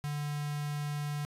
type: tone with notch filter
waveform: square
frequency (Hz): 146.83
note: D3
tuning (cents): 0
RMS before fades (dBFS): -35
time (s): 0.04-1.25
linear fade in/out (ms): 0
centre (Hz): 470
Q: 1.7
effects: resampled to 32000 Hz + 10-bit